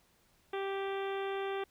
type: harmonic tone with a mistuned harmonic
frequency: 391.4 Hz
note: G4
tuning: 3 cents flat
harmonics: 1 / 2 / 3 / 4 / 5 / 6 / 7 / 8 / 9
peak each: -35 / -41 / -45 / -47 / -49 / -51 / -52 / -53 / -54 dBFS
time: 0.53-1.64 s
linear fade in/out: 5 ms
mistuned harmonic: 8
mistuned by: +20 cents
effects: pink hiss -69 dBFS RMS until 1.7 s